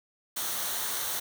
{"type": "noise with comb filter", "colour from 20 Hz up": "white", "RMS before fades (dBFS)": -32, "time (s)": [0.36, 1.2], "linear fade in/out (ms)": 10, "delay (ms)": 0.4, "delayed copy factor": -0.5, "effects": []}